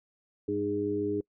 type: harmonic tone with a mistuned harmonic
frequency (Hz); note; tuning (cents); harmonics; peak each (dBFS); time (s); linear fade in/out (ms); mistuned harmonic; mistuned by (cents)
102.8; G#2; -17; 1 / 2 / 3 / 4; -40 / -40 / -31 / -30; 0.48-1.21; 5; 3; -15
effects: noise-tail reverb RT60 0.1 s tail -26 dB re dry